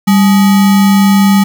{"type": "tone with sample-and-hold", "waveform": "sine", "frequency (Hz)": 197.4, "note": "G3", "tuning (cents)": 12, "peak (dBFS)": -4, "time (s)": [0.07, 1.44], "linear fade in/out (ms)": 10, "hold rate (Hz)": 1050, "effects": []}